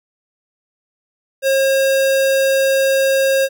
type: tone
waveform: square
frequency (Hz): 539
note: C#5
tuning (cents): -49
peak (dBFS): -13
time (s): 1.42-3.49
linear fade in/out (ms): 50
effects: none